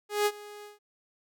sawtooth tone with ADSR envelope, 415.2 Hz, G#4, in tune, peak -18 dBFS, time 0.09-0.79 s, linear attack 170 ms, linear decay 51 ms, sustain -21 dB, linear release 150 ms, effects none

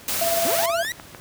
white noise, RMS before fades -25 dBFS, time 0.08-0.66 s, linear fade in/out 2 ms
sine tone with tremolo, 673 Hz, E5, 36 cents sharp, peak -19 dBFS, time 0.21-0.83 s, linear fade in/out 5 ms, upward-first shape sine, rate 19 Hz, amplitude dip 45%
sawtooth linear sweep, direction up, 222.1 to 1975.5 Hz, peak -22 dBFS, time 0.45-0.92 s, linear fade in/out 0 ms
click train, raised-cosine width 0.5 ms, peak -22 dBFS, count 5, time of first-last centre 0.55-1.148 s, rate 6.69 Hz
effects pink hiss -44 dBFS RMS until 1.2 s + high-pass 60 Hz 12 dB/octave

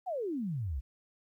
sine exponential sweep, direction down, 789 to 58.27 Hz, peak -32 dBFS, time 0.06-0.81 s, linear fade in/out 20 ms, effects 12-bit

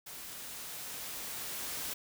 white noise with level ramp, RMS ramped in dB -46 to -38 dBFS, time 0.06-1.94 s, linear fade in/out 10 ms, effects none

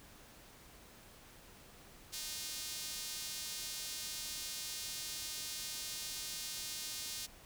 sawtooth tone with high-pass filter, 307.5 Hz, D#4, 20 cents flat, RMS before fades -43 dBFS, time 2.12-7.27 s, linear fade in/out 20 ms, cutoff 4600 Hz, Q 1.1, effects pink hiss -58 dBFS RMS until 7.45 s

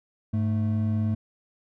triangle tone pair together, 103.2 / 219.4 Hz, G#2 / A3, -10 / -5 cents, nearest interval octave + minor second, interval 1305 cents, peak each -22 / -25 dBFS, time 0.33-1.15 s, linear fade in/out 10 ms, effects none

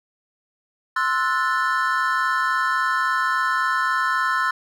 triangle chord, F# half-diminished seventh, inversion second, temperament equal with one note detuned, 1046.5 / 1318.5 / 1462.1 / 1760 Hz, C6 / E6 / F#6 / A6, 0 / 0 / -21 / 0 cents, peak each -22 / -22 / -23 / -24 dBFS, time 0.96-4.51 s, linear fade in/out 5 ms, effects none

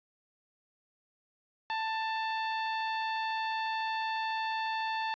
sawtooth tone, 886 Hz, A5, 12 cents sharp, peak -27 dBFS, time 1.7-5.14 s, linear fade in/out 0 ms, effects resampled to 11025 Hz + 11-bit

